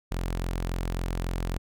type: tone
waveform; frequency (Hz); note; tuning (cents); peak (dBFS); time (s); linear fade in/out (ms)
sawtooth; 43.65; F1; 0; -24; 0.11-1.58; 10
effects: none